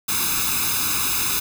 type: noise with comb filter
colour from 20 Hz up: white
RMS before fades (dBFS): -22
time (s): 0.08-1.4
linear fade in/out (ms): 10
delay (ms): 0.79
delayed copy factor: +1
effects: none